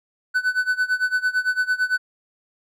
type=tone with tremolo; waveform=triangle; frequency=1500 Hz; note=F#6; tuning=23 cents sharp; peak=-14 dBFS; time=0.34-1.98 s; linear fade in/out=20 ms; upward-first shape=sine; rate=8.9 Hz; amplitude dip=90%; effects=none